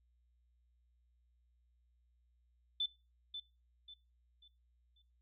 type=tone with echo; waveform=sine; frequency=3520 Hz; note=A7; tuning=in tune; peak=-32 dBFS; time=2.8-2.86 s; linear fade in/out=5 ms; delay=540 ms; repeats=4; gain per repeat=-9 dB; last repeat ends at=5.02 s; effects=noise-tail reverb RT60 0.3 s tail -21 dB re dry + added 60 Hz sine -70 dBFS peak until 5.21 s